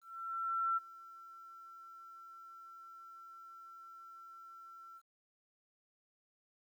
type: tone with ADSR envelope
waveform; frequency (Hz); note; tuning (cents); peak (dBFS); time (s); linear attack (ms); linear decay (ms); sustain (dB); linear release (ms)
sine; 1347; E6; +37; -30; 0.01-5.02; 760; 21; -21; 54
effects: 12-bit